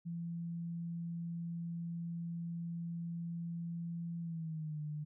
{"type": "tone with pitch glide", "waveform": "sine", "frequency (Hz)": [169.2, 150.74], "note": ["E3", "D3"], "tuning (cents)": [45, 45], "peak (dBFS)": -38, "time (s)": [0.05, 5.05], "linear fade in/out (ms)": 20, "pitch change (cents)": -200, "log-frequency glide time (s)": [4.21, 4.8], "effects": []}